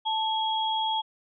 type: tone pair together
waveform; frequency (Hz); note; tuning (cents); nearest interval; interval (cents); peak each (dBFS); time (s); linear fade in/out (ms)
sine; 880 / 3307; A5 / G#7; 0 / -8; octave + major seventh; 2292; -26 / -29; 0.05-1.02; 20
effects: none